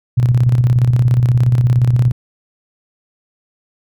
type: tone with tremolo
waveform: sine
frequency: 122.4 Hz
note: B2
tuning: 15 cents flat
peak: -7 dBFS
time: 0.17-2.12 s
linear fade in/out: 10 ms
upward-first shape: square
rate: 17 Hz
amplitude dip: 50%
effects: none